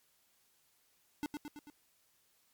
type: tone with echo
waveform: square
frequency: 295.4 Hz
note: D4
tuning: 10 cents sharp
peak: -35 dBFS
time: 1.23-1.26 s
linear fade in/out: 0 ms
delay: 110 ms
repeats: 4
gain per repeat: -4 dB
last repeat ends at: 1.7 s
effects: white hiss -72 dBFS RMS until 2.53 s + MP3 96 kbps